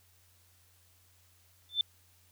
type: tone with exponential growth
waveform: sine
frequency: 3540 Hz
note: A7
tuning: 10 cents sharp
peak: -21 dBFS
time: 1.69-1.81 s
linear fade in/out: 2 ms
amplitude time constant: 26 ms
effects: added 89 Hz sine -66 dBFS peak until 2.31 s + white hiss -66 dBFS RMS until 2.31 s